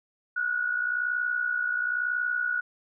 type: tone with amplitude modulation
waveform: sine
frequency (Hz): 1461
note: F#6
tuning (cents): -22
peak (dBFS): -22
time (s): 0.36-2.61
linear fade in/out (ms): 10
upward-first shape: sine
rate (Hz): 61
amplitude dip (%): 65
effects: none